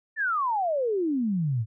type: exponential sweep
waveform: sine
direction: down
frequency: 1816 to 103.83 Hz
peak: -23 dBFS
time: 0.16-1.66 s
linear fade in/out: 50 ms
effects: none